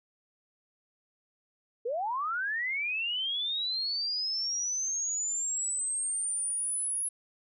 sine linear sweep, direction up, 440 to 10600 Hz, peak -29 dBFS, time 1.85-7.09 s, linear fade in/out 10 ms, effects none

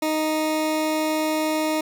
20% pulse tone, 311.1 Hz, D#4, in tune, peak -16 dBFS, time 0.02-1.81 s, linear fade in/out 5 ms, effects none

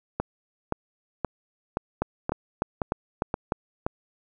two click trains, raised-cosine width 1 ms, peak -11 / -10 dBFS, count 8 / 6, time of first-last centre 0.2-3.865 / 2.02-3.522 s, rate 1.91 / 3.33 Hz, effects none

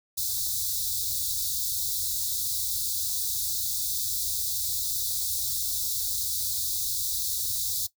white band-stop noise, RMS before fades -29 dBFS, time 0.17-7.87 s, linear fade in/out 10 ms, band 120 to 3600 Hz, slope 96 dB/octave, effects noise-tail reverb RT60 0.1 s tail -17 dB re dry

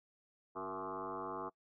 sine tone with frequency modulation, 759 Hz, F#5, 44 cents sharp, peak -39 dBFS, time 0.55-1.5 s, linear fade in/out 20 ms, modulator 97.9 Hz, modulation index 5, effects noise-tail reverb RT60 0.1 s tail -24 dB re dry

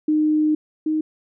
sine tone pair in turn, 306.4 / 310.9 Hz, D#4 / D#4, -27 / -1 cents, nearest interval unison, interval 26 cents, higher second, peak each -15 / -18 dBFS, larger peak first, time 0.08-0.55 / 0.86-1.01 s, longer first, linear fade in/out 5 ms, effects none

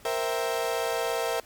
35% pulse chord, C dominant seventh, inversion third, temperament equal, 466.2 / 523.3 / 659.3 / 784 Hz, Bb4 / C5 / E5 / G5, 0 / 0 / 0 / 0 cents, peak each -28 / -32 / -29 / -33 dBFS, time 0.05-1.4 s, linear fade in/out 2 ms, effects pink hiss -53 dBFS RMS until 1.45 s + MP3 96 kbps

